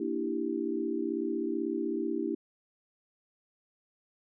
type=chord; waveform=sine; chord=E half-diminished seventh; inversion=second; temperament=equal; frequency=233.1 / 293.7 / 329.6 / 392 Hz; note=Bb3 / D4 / E4 / G4; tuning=0 / 0 / 0 / 0 cents; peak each=-37 / -35 / -33 / -35 dBFS; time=0-2.35 s; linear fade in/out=5 ms; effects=none